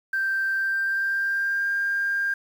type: tone with pitch glide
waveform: sine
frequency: 1568 to 1600 Hz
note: G6 to G6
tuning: 0 to +35 cents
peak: -21 dBFS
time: 0.13-2.34 s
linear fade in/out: 5 ms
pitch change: +35 cents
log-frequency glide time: 0.54-1.68 s
effects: tanh soft clip ceiling -17 dBFS + 8-bit